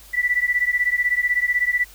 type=beating tone pair; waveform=sine; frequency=1961 / 1977 Hz; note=B6 / B6; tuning=-13 / +1 cents; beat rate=16 Hz; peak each=-20 / -21 dBFS; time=0.13-1.85 s; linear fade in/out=20 ms; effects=added 50 Hz sine -47 dBFS peak until 1.94 s + white hiss -47 dBFS RMS until 1.94 s